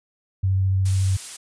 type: tone with vibrato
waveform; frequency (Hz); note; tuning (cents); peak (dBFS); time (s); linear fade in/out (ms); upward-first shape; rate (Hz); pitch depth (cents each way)
sine; 95.4; G2; -47; -17; 0.43-1.17; 10; sine; 14; 12
type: noise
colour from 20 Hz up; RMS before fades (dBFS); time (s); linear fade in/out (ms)
blue; -32; 0.85-1.37; 10
effects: resampled to 22050 Hz